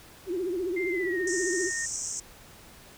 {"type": "tone with vibrato", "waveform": "sine", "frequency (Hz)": 361.1, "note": "F#4", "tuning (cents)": -42, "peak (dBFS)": -27, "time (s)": [0.26, 1.71], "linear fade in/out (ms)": 50, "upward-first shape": "triangle", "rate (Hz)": 15, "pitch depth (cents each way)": 150}
{"type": "tone with pitch glide", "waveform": "sine", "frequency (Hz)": [2093, 1843.2], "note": ["C7", "A#6"], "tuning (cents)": [0, -20], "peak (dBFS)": -31, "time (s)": [0.76, 1.86], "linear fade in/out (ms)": 10, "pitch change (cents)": -220, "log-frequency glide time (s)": [0.9, 1.2]}
{"type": "band-pass noise", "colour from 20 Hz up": "pink", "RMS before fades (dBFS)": -34, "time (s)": [1.27, 2.2], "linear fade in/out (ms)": 5, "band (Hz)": [5600, 8300], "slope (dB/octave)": 96}
{"effects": ["pink hiss -51 dBFS RMS until 2.97 s"]}